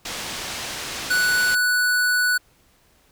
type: low-pass noise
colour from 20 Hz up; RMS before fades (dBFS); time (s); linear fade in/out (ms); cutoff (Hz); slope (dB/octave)
white; -31; 0.05-1.55; 5; 5700; 12
type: tone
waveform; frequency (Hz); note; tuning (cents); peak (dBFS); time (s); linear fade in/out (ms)
square; 1480; F#6; 0; -18; 1.1-2.38; 10
effects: pink hiss -59 dBFS RMS until 3.11 s